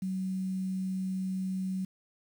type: tone with quantisation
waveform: sine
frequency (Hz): 188.2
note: F#3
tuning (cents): +30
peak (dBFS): -30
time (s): 0.02-1.85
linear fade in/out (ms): 5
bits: 9
effects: none